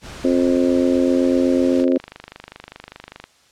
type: noise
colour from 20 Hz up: pink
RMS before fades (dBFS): -35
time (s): 0.01-1.86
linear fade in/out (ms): 50
type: harmonic tone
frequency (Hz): 87.9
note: F2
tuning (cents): +12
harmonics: 3 / 4 / 5 / 6 / 7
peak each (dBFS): -16 / -20 / -27 / -21 / -29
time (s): 0.24-1.98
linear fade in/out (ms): 10
type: click train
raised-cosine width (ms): 0.3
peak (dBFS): -19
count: 38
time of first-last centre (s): 1.76-3.24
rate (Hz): 25
effects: white hiss -55 dBFS RMS until 3.51 s + low-pass 7000 Hz 12 dB/octave